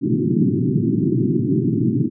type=band-pass noise; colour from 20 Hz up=pink; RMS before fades=-18 dBFS; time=0.01-2.1 s; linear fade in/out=50 ms; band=110 to 380 Hz; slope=96 dB/octave; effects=none